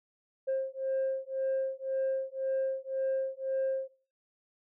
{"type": "beating tone pair", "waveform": "sine", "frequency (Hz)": [531, 532.9], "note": ["C5", "C5"], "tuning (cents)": [25, 32], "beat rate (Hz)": 1.9, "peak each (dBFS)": -31, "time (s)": [0.47, 3.89], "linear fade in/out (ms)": 20, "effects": ["noise-tail reverb RT60 0.4 s tail -18 dB re dry", "tanh soft clip ceiling -25 dBFS"]}